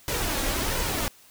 pink noise with flanger, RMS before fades -27 dBFS, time 0.08-1.08 s, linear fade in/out 0 ms, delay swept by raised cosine 2 to 3.7 ms, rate 1.4 Hz, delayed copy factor +0.5, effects white hiss -54 dBFS RMS until 1.3 s

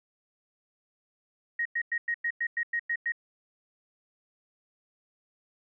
sine tone bursts, 1878 Hz, A#6, 12 cents sharp, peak -26 dBFS, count 10, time 1.59-3.121 s, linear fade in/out 5 ms, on 64 ms, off 99 ms, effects none

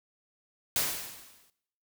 white noise with exponential decay, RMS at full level -26 dBFS, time 0.76-1.5 s, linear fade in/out 1 ms, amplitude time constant 160 ms, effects noise-tail reverb RT60 0.7 s tail -17 dB re dry

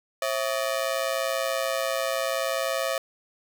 sawtooth ring-modulated tone, 598 Hz, D5, 31 cents sharp, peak -18 dBFS, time 0.22-2.98 s, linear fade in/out 2 ms, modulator 60.3 Hz, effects none

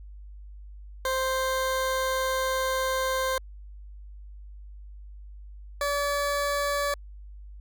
20% pulse tone pair in turn, 523.3 / 573.3 Hz, C5 / D5, 0 / -42 cents, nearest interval major second, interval 158 cents, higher second, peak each -20 dBFS, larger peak neither, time 1.05-3.38 / 5.81-6.94 s, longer first, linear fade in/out 2 ms, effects added 50 Hz sine -41 dBFS peak until 7.6 s

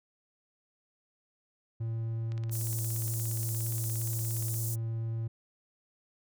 triangle tone, 113.6 Hz, A#2, 44 cents flat, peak -29 dBFS, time 1.8-5.28 s, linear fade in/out 10 ms
click train, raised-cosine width 0.2 ms, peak -32 dBFS, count 39, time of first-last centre 2.32-4.542 s, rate 17.1 Hz
pink high-pass noise, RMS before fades -38 dBFS, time 2.51-4.76 s, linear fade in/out 20 ms, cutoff 7100 Hz, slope 24 dB/octave
effects none

